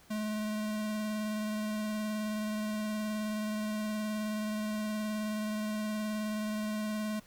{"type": "tone with vibrato", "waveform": "square", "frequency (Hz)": 213.5, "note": "G#3", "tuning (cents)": 48, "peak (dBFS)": -33, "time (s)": [0.1, 7.2], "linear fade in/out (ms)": 10, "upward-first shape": "sine", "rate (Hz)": 19, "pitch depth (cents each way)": 16, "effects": ["pink hiss -60 dBFS RMS until 7.26 s"]}